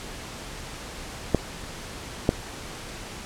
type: clicks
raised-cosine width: 2 ms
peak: -4 dBFS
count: 2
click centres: 1.347 / 2.291 s
effects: pink hiss -38 dBFS RMS until 3.25 s + low-pass 9000 Hz 12 dB/octave